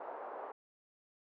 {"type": "band-pass noise", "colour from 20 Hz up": "white", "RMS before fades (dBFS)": -45, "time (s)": [0, 0.52], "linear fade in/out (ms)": 5, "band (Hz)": [420, 1000], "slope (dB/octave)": 24, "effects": []}